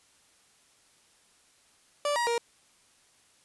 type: tone with pitch steps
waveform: 30% pulse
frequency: 583 / 952 / 470.5 Hz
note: D5 / A#5 / A#4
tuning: -13 / +36 / +16 cents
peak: -23 dBFS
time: 2.05-2.38 s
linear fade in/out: 2 ms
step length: 110 ms
effects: white hiss -63 dBFS RMS until 3.44 s + resampled to 24000 Hz